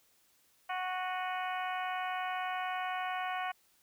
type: harmonic tone with a mistuned harmonic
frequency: 368.8 Hz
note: F#4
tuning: 6 cents flat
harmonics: 2 / 3 / 4 / 5 / 6 / 7 / 8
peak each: -36 / -40 / -42 / -44 / -46 / -47 / -48 dBFS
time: 0.69-3.52 s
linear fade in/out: 10 ms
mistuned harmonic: 7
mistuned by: -63 cents
effects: white hiss -69 dBFS RMS until 3.82 s